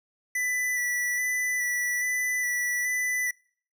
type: tone with vibrato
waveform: square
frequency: 1975.5 Hz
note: B6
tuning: in tune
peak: -26 dBFS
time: 0.35-3.31 s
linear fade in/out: 5 ms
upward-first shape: square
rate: 1.2 Hz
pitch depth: 15 cents each way
effects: noise-tail reverb RT60 0.5 s tail -26 dB re dry